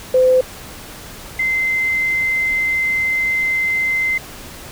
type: tone pair in turn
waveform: sine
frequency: 512 / 2072 Hz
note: C5 / C7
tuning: -38 / -17 cents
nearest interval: 2 octaves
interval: 2421 cents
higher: second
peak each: -9 / -15 dBFS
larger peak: first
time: 0.14-0.41 / 1.39-4.18 s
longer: second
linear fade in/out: 5 ms
effects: pink hiss -35 dBFS RMS until 4.71 s